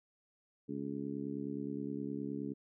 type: harmonic tone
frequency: 69.6 Hz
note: C#2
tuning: 8 cents sharp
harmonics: 2 / 3 / 4 / 5 / 6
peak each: -47 / -42 / -40 / -47 / -46 dBFS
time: 0.68-2.54 s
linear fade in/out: 20 ms
effects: none